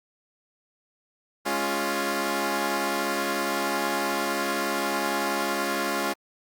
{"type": "chord", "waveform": "10% pulse", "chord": "Db major", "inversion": "second", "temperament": "equal", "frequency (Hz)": [207.7, 277.2, 349.2], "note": ["Ab3", "Db4", "F4"], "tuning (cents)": [0, 0, 0], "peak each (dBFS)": [-23, -21, -20], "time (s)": [1.45, 6.14], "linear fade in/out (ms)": 20, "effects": ["Opus 48 kbps"]}